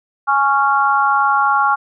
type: harmonic tone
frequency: 277.2 Hz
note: C#4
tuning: in tune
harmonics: 3 / 4 / 5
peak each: -16 / -16 / -16 dBFS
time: 0.27-1.76 s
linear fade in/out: 20 ms
effects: none